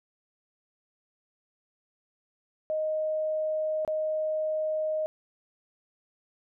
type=tone with dropouts; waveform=sine; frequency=622.3 Hz; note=D#5; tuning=in tune; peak=-26 dBFS; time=2.7-5.06 s; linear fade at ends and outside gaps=0 ms; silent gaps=3.849-3.877 s; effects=none